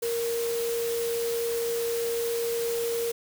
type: tone in noise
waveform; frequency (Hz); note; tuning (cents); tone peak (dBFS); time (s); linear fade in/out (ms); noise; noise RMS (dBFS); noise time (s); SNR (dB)
sine; 466.2; A#4; 0; -26; 0.02-3.12; 10; white; -36; 0.02-3.12; +7
effects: none